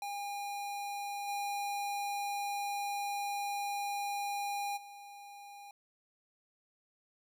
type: tone with level steps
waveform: square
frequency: 810 Hz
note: G#5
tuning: 43 cents flat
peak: -38 / -35 / -49 dBFS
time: 0.02-5.71 s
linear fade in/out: 2 ms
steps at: 1.27 / 4.76 s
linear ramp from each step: 20 ms
effects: none